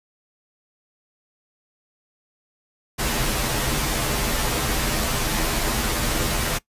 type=noise with comb filter; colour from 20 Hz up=pink; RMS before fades=-23 dBFS; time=2.98-6.59 s; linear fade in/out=20 ms; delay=11 ms; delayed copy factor=-0.95; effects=noise-tail reverb RT60 0.1 s tail -20 dB re dry + resampled to 32000 Hz